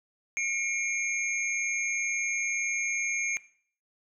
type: tone cluster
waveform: sine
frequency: 2171 / 2371 / 6450 Hz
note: C#7 / D7 / G8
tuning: -37 / +16 / +48 cents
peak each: -31 / -30 / -34 dBFS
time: 0.37-3.37 s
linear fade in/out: 0 ms
effects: noise-tail reverb RT60 0.5 s tail -18 dB re dry